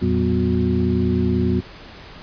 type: tone cluster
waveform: sine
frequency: 85.6 / 115.8 / 190 / 248.3 / 362.2 Hz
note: F2 / A#2 / F#3 / B3 / F#4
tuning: -34 / -11 / +46 / +9 / -37 cents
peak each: -22 / -25 / -21 / -22 / -24 dBFS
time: 0.01-1.61 s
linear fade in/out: 20 ms
effects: pink hiss -40 dBFS RMS until 2.22 s + resampled to 11025 Hz